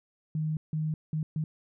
sine tone bursts at uneven times, 155.56 Hz, D#3, in tune, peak -27 dBFS, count 4, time 0.35-0.57 / 0.73-0.94 / 1.13-1.23 / 1.36-1.44 s, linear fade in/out 2 ms, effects none

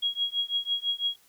sine tone with tremolo, 3300 Hz, G#7, 12 cents flat, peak -22 dBFS, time 0.02-1.16 s, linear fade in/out 10 ms, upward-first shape triangle, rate 6 Hz, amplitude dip 100%, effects white hiss -61 dBFS RMS until 1.28 s

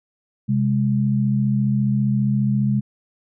sine tone pair together, 130.7 / 205.5 Hz, C3 / G#3, -1 / -18 cents, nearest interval minor sixth, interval 783 cents, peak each -19 dBFS, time 0.48-2.81 s, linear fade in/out 20 ms, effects none

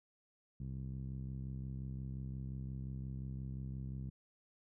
10% pulse tone with low-pass filter, 65.7 Hz, C2, 8 cents sharp, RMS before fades -43 dBFS, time 0.6-4.1 s, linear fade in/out 5 ms, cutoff 150 Hz, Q 1.7, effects none

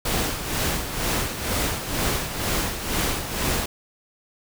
pink noise with tremolo, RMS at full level -23 dBFS, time 0.05-3.66 s, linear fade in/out 5 ms, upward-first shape sine, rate 2.1 Hz, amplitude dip 60%, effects none

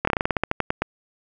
slowing click train, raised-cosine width 0.5 ms, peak -5 dBFS, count 14, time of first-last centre 0.05-0.82 s, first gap 24 ms, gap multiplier 1.14, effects none

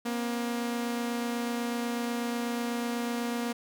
sawtooth tone pair together, 237.1 / 265.2 Hz, A#3 / C4, +30 / +23 cents, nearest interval major second, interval 193 cents, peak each -26 / -35 dBFS, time 0.05-3.53 s, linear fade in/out 10 ms, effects none

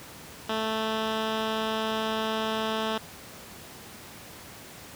10% pulse tone with low-pass filter, 220 Hz, A3, in tune, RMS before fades -29 dBFS, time 0.49-2.98 s, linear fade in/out 5 ms, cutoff 3600 Hz, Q 1.6, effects pink hiss -45 dBFS RMS until 4.95 s + high-pass 80 Hz 12 dB/octave

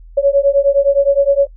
sine beating tone pair, 554.4 / 564.1 Hz, C#5 / C#5, 0 / +30 cents, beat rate 9.7 Hz, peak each -12 dBFS, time 0.17-1.47 s, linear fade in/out 10 ms, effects noise-tail reverb RT60 0.1 s tail -25 dB re dry + added 41 Hz sine -35 dBFS peak until 1.56 s

